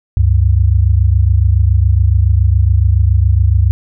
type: tone pair together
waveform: sine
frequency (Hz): 70 / 97.14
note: C#2 / G2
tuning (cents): +18 / -15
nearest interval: tritone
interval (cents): 567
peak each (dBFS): -10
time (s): 0.17-3.71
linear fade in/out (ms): 0
effects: none